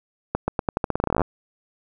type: accelerating click train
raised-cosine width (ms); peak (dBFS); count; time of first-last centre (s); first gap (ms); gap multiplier
1; -7; 19; 0.35-1.217; 130; 0.86
effects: none